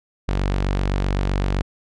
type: tone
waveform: sawtooth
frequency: 47.78 Hz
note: G1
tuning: 44 cents flat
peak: -15 dBFS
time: 0.28-1.62 s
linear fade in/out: 10 ms
effects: low-pass 5000 Hz 12 dB/octave